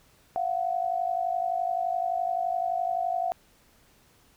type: tone pair together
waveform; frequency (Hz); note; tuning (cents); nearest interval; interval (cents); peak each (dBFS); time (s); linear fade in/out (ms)
sine; 688.3 / 740; F5 / F#5; -25 / 0; minor second; 125; -28; 0.36-3.32; 0
effects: pink hiss -61 dBFS RMS until 4.36 s